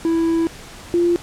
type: tone pair in turn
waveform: triangle / sine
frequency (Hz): 330 / 346.1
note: E4 / F4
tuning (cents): +2 / -16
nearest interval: minor second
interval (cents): 82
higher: second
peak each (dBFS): -13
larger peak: neither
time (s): 0.05-0.47 / 0.94-1.16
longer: first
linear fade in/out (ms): 0
effects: pink hiss -38 dBFS RMS until 1.22 s + low-pass 10000 Hz 12 dB/octave